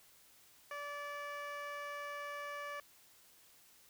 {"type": "tone with band-pass filter", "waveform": "15% pulse", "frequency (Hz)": 579, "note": "D5", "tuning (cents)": -25, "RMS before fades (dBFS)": -44, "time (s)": [0.71, 2.8], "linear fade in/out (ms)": 2, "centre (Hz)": 1200, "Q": 0.64, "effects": ["white hiss -64 dBFS RMS until 3.89 s"]}